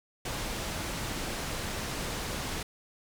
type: low-pass noise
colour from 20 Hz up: pink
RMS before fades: -35 dBFS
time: 0.25-2.63 s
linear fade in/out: 5 ms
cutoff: 10000 Hz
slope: 12 dB/octave
effects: none